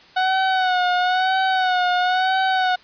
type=tone with vibrato; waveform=30% pulse; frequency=740 Hz; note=F#5; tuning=in tune; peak=-14 dBFS; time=0.16-2.76 s; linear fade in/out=10 ms; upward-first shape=sine; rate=1 Hz; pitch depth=50 cents each way; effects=white hiss -48 dBFS RMS until 2.83 s + resampled to 11025 Hz

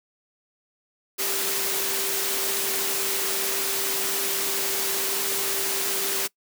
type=tone in noise; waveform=sine; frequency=391.6 Hz; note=G4; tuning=2 cents flat; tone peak=-35 dBFS; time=1.18-6.28 s; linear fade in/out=20 ms; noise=white; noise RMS=-26 dBFS; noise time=1.18-6.28 s; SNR=-12 dB; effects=noise-tail reverb RT60 0.1 s tail -23 dB re dry + high-pass 200 Hz 12 dB/octave

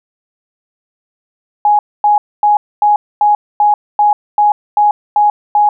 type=tone bursts; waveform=sine; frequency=833 Hz; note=G#5; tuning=5 cents sharp; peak=-6 dBFS; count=11; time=1.65-5.69 s; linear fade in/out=2 ms; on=140 ms; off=250 ms; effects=none

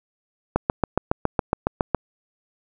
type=click train; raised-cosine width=1 ms; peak=-4 dBFS; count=11; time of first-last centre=0.56-1.947 s; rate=7.21 Hz; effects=none

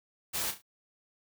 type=noise with echo; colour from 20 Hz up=white; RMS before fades=-33 dBFS; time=0.33-0.52 s; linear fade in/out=20 ms; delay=34 ms; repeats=3; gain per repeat=-9 dB; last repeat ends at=0.622 s; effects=none

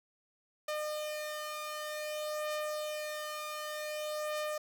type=beating tone pair; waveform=sawtooth; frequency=606 / 606.54 Hz; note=D#5 / D#5; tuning=-46 / -44 cents; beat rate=0.54 Hz; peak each=-39 / -33 dBFS; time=0.68-4.58 s; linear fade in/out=5 ms; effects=none

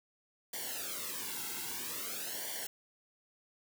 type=noise with flanger; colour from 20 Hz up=white; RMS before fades=-40 dBFS; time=0.53-2.67 s; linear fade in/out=5 ms; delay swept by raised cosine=0.77 to 1.7 ms; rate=0.51 Hz; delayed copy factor=-1; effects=none

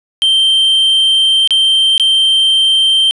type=tone with dropouts; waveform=triangle; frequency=3136 Hz; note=G7; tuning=in tune; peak=-6 dBFS; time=0.22-3.11 s; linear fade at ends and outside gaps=0 ms; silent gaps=1.475-1.507 / 1.979-1.998 s; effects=resampled to 24000 Hz + 8-bit

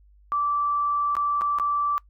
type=tone with dropouts; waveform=sine; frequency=1164 Hz; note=D6; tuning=16 cents flat; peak=-21 dBFS; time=0.32-1.98 s; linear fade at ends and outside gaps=0 ms; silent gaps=1.153-1.167 / 1.411-1.418 / 1.586-1.598 s; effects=noise-tail reverb RT60 0.1 s tail -22 dB re dry + added 50 Hz sine -52 dBFS peak until 2.09 s

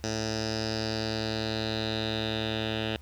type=tone with low-pass filter sweep; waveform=10% pulse; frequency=110 Hz; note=A2; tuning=in tune; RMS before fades=-31 dBFS; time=0.04-2.96 s; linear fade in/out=0 ms; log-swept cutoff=5600 to 3300 Hz; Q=6.2; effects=added 71 Hz sine -46 dBFS peak until 3.01 s + pink hiss -59 dBFS RMS until 3.01 s

